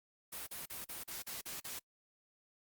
white noise bursts, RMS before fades -44 dBFS, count 8, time 0.32-1.793 s, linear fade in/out 10 ms, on 150 ms, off 39 ms, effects noise-tail reverb RT60 0.1 s tail -26 dB re dry + Opus 32 kbps

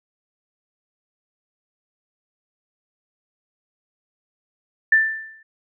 sine tone with exponential decay, 1772 Hz, A6, 12 cents sharp, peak -9 dBFS, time 4.92-5.43 s, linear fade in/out 5 ms, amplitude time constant 110 ms, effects none

